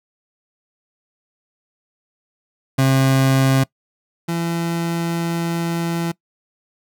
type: tone pair in turn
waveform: 30% pulse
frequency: 133.7 / 168.45 Hz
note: C3 / E3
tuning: +38 / +38 cents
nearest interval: major third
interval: 400 cents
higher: second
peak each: -10 / -17 dBFS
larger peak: first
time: 2.78-3.64 / 4.28-6.12 s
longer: second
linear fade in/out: 10 ms
effects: noise-tail reverb RT60 0.1 s tail -22 dB re dry